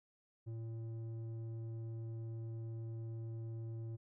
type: tone with low-pass filter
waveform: square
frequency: 113.6 Hz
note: A#2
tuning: 44 cents flat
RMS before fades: -44 dBFS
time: 0.46-3.97 s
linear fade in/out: 20 ms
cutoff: 320 Hz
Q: 0.8
effects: none